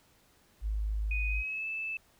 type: tone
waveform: sine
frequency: 52.6 Hz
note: G#1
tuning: 23 cents sharp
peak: -29 dBFS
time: 0.61-1.44 s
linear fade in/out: 50 ms
type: tone with pitch glide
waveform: sine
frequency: 2489 to 2628 Hz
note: D#7 to E7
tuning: 0 to -6 cents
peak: -33 dBFS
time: 1.11-1.97 s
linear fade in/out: 2 ms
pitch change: +94 cents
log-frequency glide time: 1.28-1.67 s
effects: pink hiss -65 dBFS RMS until 2.19 s